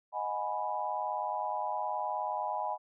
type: chord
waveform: sine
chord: G# minor seventh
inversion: second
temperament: equal with one note detuned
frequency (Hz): 622.3 / 731.5 / 830.6 / 987.8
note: D#5 / F#5 / G#5 / B5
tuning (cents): 0 / -20 / 0 / 0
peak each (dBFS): -39 / -39 / -35 / -36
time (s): 0.12-2.78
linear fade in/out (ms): 50
effects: none